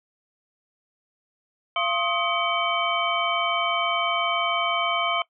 sine tone cluster, 685 / 1066 / 1258 / 2268 / 3082 Hz, F5 / C6 / D#6 / C#7 / G7, -34 / +32 / +19 / +39 / -30 cents, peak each -28 dBFS, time 1.76-5.22 s, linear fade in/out 2 ms, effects noise-tail reverb RT60 0.1 s tail -21 dB re dry

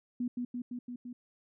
sine tone with echo, 244.7 Hz, B3, 16 cents flat, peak -30 dBFS, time 0.2-0.28 s, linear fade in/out 5 ms, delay 170 ms, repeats 5, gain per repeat -2 dB, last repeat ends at 1.13 s, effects none

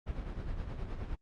brown noise with tremolo, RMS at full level -36 dBFS, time 0.06-1.16 s, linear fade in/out 20 ms, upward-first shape sine, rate 9.6 Hz, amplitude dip 50%, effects low-pass 4000 Hz 12 dB/octave + Opus 32 kbps

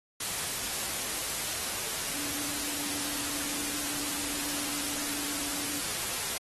sine tone in noise, 288.9 Hz, D4, 28 cents flat, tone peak -42 dBFS, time 2.14-5.81 s, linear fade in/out 5 ms, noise white, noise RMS -33 dBFS, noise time 0.2-6.38 s, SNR -12 dB, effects AAC 32 kbps

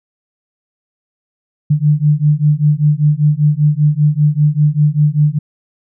sine beating tone pair, 146.83 / 151.93 Hz, D3 / D#3, 0 / -41 cents, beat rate 5.1 Hz, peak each -12 dBFS, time 1.7-5.39 s, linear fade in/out 10 ms, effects none

